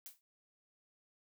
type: noise with exponential decay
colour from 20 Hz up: blue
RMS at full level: -45 dBFS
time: 0.06-0.21 s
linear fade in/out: 0 ms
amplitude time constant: 32 ms
effects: noise-tail reverb RT60 0.1 s tail -24 dB re dry